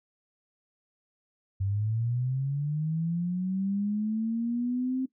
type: linear sweep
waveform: sine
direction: up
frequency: 95.2 to 263.2 Hz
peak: -26 dBFS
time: 1.6-5.06 s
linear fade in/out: 10 ms
effects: noise-tail reverb RT60 0.1 s tail -17 dB re dry